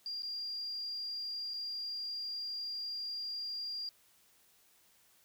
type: tone with dropouts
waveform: sine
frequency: 4788 Hz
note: D8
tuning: 33 cents sharp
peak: -37 dBFS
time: 0.06-3.89 s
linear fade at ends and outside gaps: 1 ms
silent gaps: 0.222-0.231 / 1.537-1.541 s
effects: white hiss -67 dBFS RMS until 5.24 s